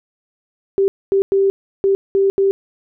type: tone bursts at uneven times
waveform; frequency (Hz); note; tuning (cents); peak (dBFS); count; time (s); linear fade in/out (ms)
sine; 391.3; G4; -3; -11; 6; 0.78-0.88 / 1.12-1.22 / 1.32-1.5 / 1.84-1.95 / 2.15-2.3 / 2.38-2.51; 0
effects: none